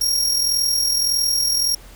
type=tone with amplitude modulation; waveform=sawtooth; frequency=5588 Hz; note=F8; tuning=in tune; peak=-12 dBFS; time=0.01-1.75 s; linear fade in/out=5 ms; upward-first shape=sine; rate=41.7 Hz; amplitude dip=50%; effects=added 43 Hz sine -42 dBFS peak until 1.95 s + pink hiss -46 dBFS RMS until 1.95 s